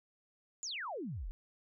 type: exponential sweep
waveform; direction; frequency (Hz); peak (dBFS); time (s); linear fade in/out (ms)
sine; down; 7380 to 31.39; -38; 0.63-1.31; 0
effects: none